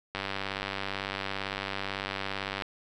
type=click train; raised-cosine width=0.3 ms; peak=-16 dBFS; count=243; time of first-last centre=0.15-2.622 s; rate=97.9 Hz; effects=none